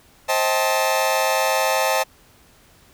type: chord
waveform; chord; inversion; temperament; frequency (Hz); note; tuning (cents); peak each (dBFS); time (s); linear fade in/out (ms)
sawtooth; A half-diminished seventh; first; just; 528 / 633.6 / 792 / 880; C5 / Eb5 / G5 / A5; +16 / +31 / +18 / 0; -19 / -19 / -21 / -19; 0.28-2.04; 20
effects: pink hiss -53 dBFS RMS until 2.93 s